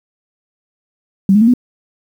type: tone with pitch steps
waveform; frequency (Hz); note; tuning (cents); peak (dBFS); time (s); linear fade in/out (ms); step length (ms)
sine; 194 / 210.3 / 228.1 / 247.3; G3 / G#3 / A#3 / B3; -18 / +22 / -37 / +3; -6; 1.29-1.538; 2; 62
effects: 7-bit